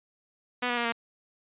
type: tone with pitch steps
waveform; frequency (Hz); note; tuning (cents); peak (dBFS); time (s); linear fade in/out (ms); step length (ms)
5% pulse; 246.9 / 242 / 237.1 / 232.4; B3 / B3 / A#3 / A#3; 0 / -35 / +30 / -5; -15; 0.62-0.924; 10; 76
effects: resampled to 8000 Hz